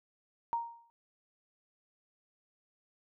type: tone with exponential decay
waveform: sine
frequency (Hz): 932.3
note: A#5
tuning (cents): 0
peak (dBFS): -27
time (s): 0.53-0.9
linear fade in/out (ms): 0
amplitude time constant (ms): 79
effects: none